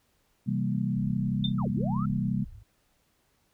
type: chord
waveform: sine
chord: C dominant seventh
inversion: none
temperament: equal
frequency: 130.81 / 164.81 / 196 / 233.1 Hz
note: C3 / E3 / G3 / Bb3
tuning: 0 / 0 / 0 / 0 cents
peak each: -30 / -34 / -29 / -33 dBFS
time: 0.46-2.45 s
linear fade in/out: 20 ms
type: low-pass noise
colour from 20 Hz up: pink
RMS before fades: -45 dBFS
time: 0.96-2.63 s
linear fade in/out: 10 ms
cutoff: 110 Hz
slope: 48 dB/octave
type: tone with exponential decay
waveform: sine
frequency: 3586 Hz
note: A7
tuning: 32 cents sharp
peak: -25 dBFS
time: 1.44-1.54 s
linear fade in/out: 5 ms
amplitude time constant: 20 ms
type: linear two-way sweep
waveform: sine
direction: down then up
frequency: 1378 to 47 to 1378 Hz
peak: -35 dBFS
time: 1.58-2.06 s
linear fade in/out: 10 ms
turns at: 1.7 s
effects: pink hiss -70 dBFS RMS until 3.53 s